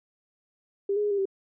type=tone with pitch steps; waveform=sine; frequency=398.4 / 416.4 / 414.2 / 401.6 / 388.2 Hz; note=G4 / G#4 / G#4 / G4 / G4; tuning=+28 / +5 / -5 / +42 / -17 cents; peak=-23 dBFS; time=0.89-1.255 s; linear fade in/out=5 ms; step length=73 ms; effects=none